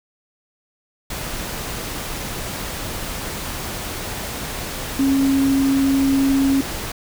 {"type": "tone in noise", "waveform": "sine", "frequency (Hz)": 272.1, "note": "C#4", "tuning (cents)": -32, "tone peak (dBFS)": -14, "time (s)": [4.99, 6.61], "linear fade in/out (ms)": 5, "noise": "pink", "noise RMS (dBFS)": -28, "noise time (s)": [1.1, 6.92], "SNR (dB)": 11, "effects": []}